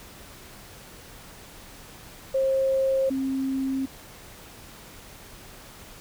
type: tone pair in turn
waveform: sine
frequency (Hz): 534 / 267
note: C5 / C4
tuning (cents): +35 / +35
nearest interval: octave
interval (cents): 1200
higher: first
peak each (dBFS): -20 / -24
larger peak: first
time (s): 2.34-3.1 / 3.1-3.86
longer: neither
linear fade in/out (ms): 10
effects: pink hiss -46 dBFS RMS until 6 s